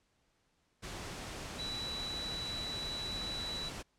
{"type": "tone in noise", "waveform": "sine", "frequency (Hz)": 3941, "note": "B7", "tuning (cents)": -4, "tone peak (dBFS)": -38, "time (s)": [1.58, 3.7], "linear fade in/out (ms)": 20, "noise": "pink", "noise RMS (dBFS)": -43, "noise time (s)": [0.82, 3.83], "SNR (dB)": 2, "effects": ["pink hiss -75 dBFS RMS until 3.98 s", "low-pass 8000 Hz 12 dB/octave"]}